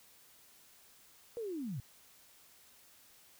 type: linear sweep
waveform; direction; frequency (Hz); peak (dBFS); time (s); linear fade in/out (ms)
sine; down; 485.3 to 110; -37; 1.37-1.8; 0
effects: white hiss -62 dBFS RMS until 3.39 s